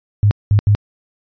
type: tone bursts at uneven times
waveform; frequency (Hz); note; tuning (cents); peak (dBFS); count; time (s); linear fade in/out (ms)
sine; 103; G#2; -14; -8; 3; 0.23-0.31 / 0.51-0.59 / 0.67-0.75; 0
effects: resampled to 11025 Hz